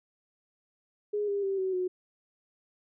sine tone with pitch steps, 415.3 / 402.3 / 389.7 / 377.5 / 365.7 Hz, G#4 / G4 / G4 / F#4 / F#4, 0 / +45 / -10 / +35 / -20 cents, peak -27 dBFS, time 1.13-1.88 s, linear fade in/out 10 ms, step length 150 ms, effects none

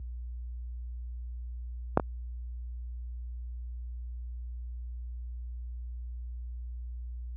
clicks, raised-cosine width 1 ms, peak -6 / -15 dBFS, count 2, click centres 1.974 / 1.998 s, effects added 60 Hz sine -30 dBFS peak until 7.36 s + high-pass 80 Hz 12 dB/octave

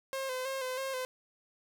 sawtooth tone with vibrato, 523.3 Hz, C5, in tune, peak -30 dBFS, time 0.13-1.05 s, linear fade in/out 0 ms, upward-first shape square, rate 3.1 Hz, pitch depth 39 cents each way, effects none

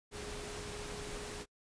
sine tone in noise, 415.3 Hz, G#4, in tune, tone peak -47 dBFS, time 0.11-1.46 s, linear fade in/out 50 ms, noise pink, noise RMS -44 dBFS, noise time 0.11-1.46 s, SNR -6 dB, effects noise-tail reverb RT60 0.1 s tail -26 dB re dry + resampled to 22050 Hz

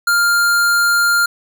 square tone, 1400 Hz, F6, 4 cents sharp, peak -12 dBFS, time 0.07-1.26 s, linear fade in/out 5 ms, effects none

